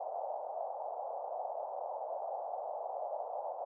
pink band-pass noise, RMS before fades -40 dBFS, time 0-3.65 s, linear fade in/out 10 ms, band 590 to 810 Hz, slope 48 dB/octave, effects none

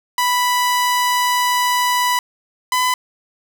sawtooth tone pair in turn, 987.8 / 1005.1 Hz, B5 / B5, 0 / +30 cents, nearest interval unison, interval 30 cents, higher second, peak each -11 dBFS, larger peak neither, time 0.18-2.19 / 2.72-2.94 s, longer first, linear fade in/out 2 ms, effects none

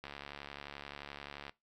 click train, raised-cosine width 0.3 ms, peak -28 dBFS, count 105, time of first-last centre 0.04-1.495 s, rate 71.5 Hz, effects noise-tail reverb RT60 0.2 s tail -20 dB re dry

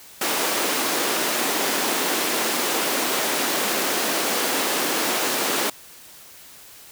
pink high-pass noise, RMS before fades -23 dBFS, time 0.21-5.7 s, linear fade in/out 5 ms, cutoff 260 Hz, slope 24 dB/octave, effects white hiss -45 dBFS RMS until 6.91 s

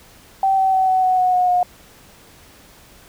sine tone with pitch steps, 773 / 765 / 757.1 / 749.3 / 741.5 / 733.8 / 726.3 / 718.7 Hz, G5 / G5 / F#5 / F#5 / F#5 / F#5 / F#5 / F5, -24 / -42 / +40 / +22 / +4 / -15 / -32 / +49 cents, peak -13 dBFS, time 0.43-1.63 s, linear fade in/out 2 ms, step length 150 ms, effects pink hiss -47 dBFS RMS until 3.08 s

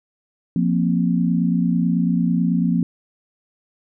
sine chord, F suspended fourth, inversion none, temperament just, 174.61 / 232.8 / 261.9 Hz, F3 / Bb3 / C4, 0 / -2 / +2 cents, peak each -18 / -21 / -23 dBFS, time 0.56-2.83 s, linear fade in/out 2 ms, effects none

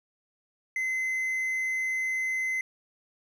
triangle tone, 2052 Hz, C7, 34 cents flat, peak -25 dBFS, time 0.76-2.61 s, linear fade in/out 2 ms, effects none

